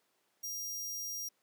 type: tone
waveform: sawtooth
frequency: 5700 Hz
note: F8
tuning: 34 cents sharp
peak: -35 dBFS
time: 0.43-1.29 s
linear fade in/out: 10 ms
effects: pink hiss -75 dBFS RMS until 1.42 s + high-pass 300 Hz 12 dB/octave